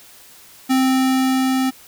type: tone with level ramp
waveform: square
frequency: 261.6 Hz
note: C4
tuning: in tune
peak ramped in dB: -14 to -17 dBFS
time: 0.69-1.71 s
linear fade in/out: 20 ms
effects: white hiss -45 dBFS RMS until 1.87 s